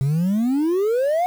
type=exponential sweep; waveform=sine; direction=up; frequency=130.81 to 740 Hz; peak=-14 dBFS; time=0.01-1.26 s; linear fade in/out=0 ms; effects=tanh soft clip ceiling -16 dBFS + 7-bit